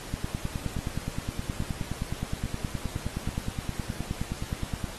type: two click trains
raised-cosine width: 5 ms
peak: -20 / -17 dBFS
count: 4 / 46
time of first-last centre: 0.79-3.29 / 0.14-4.842 s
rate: 1.2 / 9.57 Hz
effects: pink hiss -42 dBFS RMS until 4.98 s + AAC 32 kbps